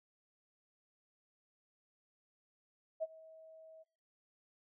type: tone with ADSR envelope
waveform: sine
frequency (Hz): 641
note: E5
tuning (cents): -49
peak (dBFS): -32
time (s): 3-3.84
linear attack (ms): 28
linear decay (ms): 32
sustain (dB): -22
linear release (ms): 24
effects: noise-tail reverb RT60 0.5 s tail -23 dB re dry